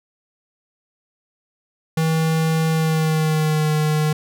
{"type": "tone with pitch glide", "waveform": "square", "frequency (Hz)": [160.5, 153.16], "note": ["E3", "D#3"], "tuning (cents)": [-46, -27], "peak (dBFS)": -17, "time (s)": [1.97, 4.13], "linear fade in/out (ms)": 5, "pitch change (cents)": -81, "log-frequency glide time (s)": [2.71, 3.72], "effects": []}